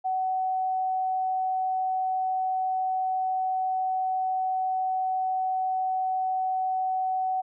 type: tone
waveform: sine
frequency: 751 Hz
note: F#5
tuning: 26 cents sharp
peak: -24 dBFS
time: 0.04-7.42 s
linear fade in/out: 20 ms
effects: none